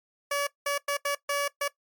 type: tone bursts at uneven times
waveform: 15% pulse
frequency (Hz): 570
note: C#5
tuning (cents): +48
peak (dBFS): -19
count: 6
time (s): 0.31-0.47 / 0.66-0.78 / 0.88-0.97 / 1.05-1.15 / 1.29-1.48 / 1.61-1.68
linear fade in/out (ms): 5
effects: noise-tail reverb RT60 0.1 s tail -18 dB re dry + MP3 96 kbps